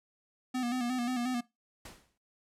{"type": "tone with vibrato", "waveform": "square", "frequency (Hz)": 246.9, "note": "B3", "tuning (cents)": 0, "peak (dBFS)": -31, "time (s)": [0.54, 1.41], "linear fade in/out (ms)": 10, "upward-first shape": "square", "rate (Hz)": 5.6, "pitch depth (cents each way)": 52}
{"type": "noise with exponential decay", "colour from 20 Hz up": "pink", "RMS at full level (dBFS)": -44, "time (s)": [1.85, 2.18], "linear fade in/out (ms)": 5, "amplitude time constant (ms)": 70}
{"effects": ["noise-tail reverb RT60 0.2 s tail -20 dB re dry", "low-pass 11000 Hz 12 dB/octave"]}